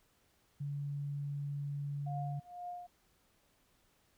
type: tone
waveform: sine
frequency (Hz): 142.9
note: D3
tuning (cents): -47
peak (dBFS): -36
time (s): 0.6-2.4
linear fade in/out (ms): 10
type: tone with tremolo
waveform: sine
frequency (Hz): 710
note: F5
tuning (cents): +28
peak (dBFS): -39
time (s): 2.06-2.87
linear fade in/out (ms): 10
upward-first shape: triangle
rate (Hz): 2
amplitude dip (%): 95
effects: pink hiss -72 dBFS RMS until 4.17 s